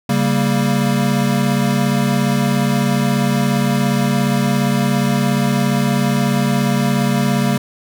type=chord; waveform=square; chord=G diminished; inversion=second; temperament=equal; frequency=138.59 / 196 / 233.1 Hz; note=Db3 / G3 / Bb3; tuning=0 / 0 / 0 cents; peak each=-19 dBFS; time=0.09-7.58 s; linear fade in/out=5 ms; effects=none